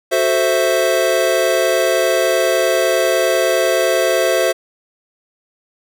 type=chord; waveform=square; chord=F# half-diminished seventh; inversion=none; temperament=equal; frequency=370 / 440 / 523.3 / 659.3 Hz; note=F#4 / A4 / C5 / E5; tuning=0 / 0 / 0 / 0 cents; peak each=-21 / -23 / -18 / -18 dBFS; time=0.11-4.53 s; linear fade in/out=20 ms; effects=none